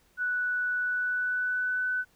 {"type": "tone with pitch glide", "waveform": "sine", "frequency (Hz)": [1480, 1499.8], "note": ["F#6", "F#6"], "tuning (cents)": [0, 23], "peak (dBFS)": -26, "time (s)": [0.17, 2.05], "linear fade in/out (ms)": 50, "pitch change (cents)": 23, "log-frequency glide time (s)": [0.8, 1.83], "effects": ["pink hiss -65 dBFS RMS until 2.15 s"]}